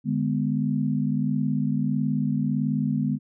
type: chord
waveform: sine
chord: G# diminished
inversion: second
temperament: just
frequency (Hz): 149.51 / 207.7 / 249.2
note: D3 / G#3 / B3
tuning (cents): +31 / 0 / +16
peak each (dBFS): -26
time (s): 0.04-3.19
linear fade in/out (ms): 50
effects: none